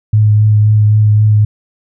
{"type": "tone with vibrato", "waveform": "sine", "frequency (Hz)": 106.4, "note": "G#2", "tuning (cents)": 42, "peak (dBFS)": -5, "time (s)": [0.13, 1.45], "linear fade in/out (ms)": 5, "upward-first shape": "triangle", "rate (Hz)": 3.8, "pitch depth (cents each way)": 19, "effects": []}